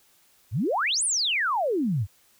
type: exponential two-way sweep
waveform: sine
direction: up then down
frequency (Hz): 87.31 to 10110 to 87.31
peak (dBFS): -22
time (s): 0.51-2.07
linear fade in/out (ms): 50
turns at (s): 1.04
effects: white hiss -61 dBFS RMS until 2.39 s